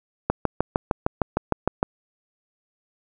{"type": "click train", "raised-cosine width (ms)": 1, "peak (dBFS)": -5, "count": 11, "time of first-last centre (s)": [0.3, 1.829], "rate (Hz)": 6.54, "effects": []}